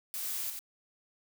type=noise with echo; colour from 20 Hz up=blue; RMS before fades=-37 dBFS; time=0.14-0.5 s; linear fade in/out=0 ms; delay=91 ms; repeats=1; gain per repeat=-4 dB; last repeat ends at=0.591 s; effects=none